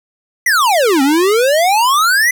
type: exponential two-way sweep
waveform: square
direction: down then up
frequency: 2041 to 261.9 to 2041 Hz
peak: -10 dBFS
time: 0.46-2.31 s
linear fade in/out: 5 ms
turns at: 1.02 s
effects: none